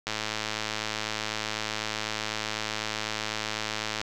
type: click train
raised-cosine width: 0.2 ms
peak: -12 dBFS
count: 427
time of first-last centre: 0.07-4.014 s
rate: 108 Hz
effects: none